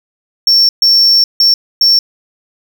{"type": "tone bursts at uneven times", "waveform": "triangle", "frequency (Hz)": 5450, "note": "F8", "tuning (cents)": -43, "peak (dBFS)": -4, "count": 4, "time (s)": [[0.47, 0.69], [0.82, 1.24], [1.4, 1.54], [1.81, 1.99]], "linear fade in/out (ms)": 2, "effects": []}